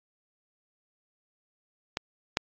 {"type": "clicks", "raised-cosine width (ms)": 0.2, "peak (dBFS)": [-12, -7], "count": 2, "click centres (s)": [1.971, 2.371], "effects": ["low-pass 6000 Hz 12 dB/octave", "AAC 48 kbps"]}